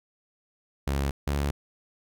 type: tone pair in turn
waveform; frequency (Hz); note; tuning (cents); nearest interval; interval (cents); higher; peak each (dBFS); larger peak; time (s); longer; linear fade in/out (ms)
sawtooth; 69.3 / 71.29; C#2 / C#2; 0 / +49; unison; 49; second; -21; neither; 0.87-1.11 / 1.27-1.51; neither; 5
effects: none